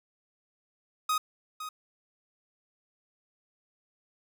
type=tone with echo; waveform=45% pulse; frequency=1253 Hz; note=D#6; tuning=12 cents sharp; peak=-25 dBFS; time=1.09-1.18 s; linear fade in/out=5 ms; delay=510 ms; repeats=1; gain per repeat=-11 dB; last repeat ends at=1.69 s; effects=none